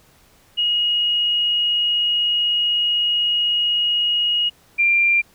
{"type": "tone pair in turn", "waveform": "sine", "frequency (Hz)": [2884, 2380], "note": ["F#7", "D7"], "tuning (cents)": [-45, 22], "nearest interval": "minor third", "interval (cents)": 333, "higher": "first", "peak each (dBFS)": [-16, -13], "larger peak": "second", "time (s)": [[0.57, 4.5], [4.78, 5.22]], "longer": "first", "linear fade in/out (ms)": 20, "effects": ["pink hiss -54 dBFS RMS until 5.34 s"]}